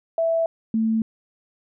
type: tone pair in turn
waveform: sine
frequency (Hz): 659.3 / 222.5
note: E5 / A3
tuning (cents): 0 / +20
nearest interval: octave + perfect fifth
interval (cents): 1880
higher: first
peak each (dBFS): -18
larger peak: neither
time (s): 0.18-0.46 / 0.74-1.02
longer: neither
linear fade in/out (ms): 2
effects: none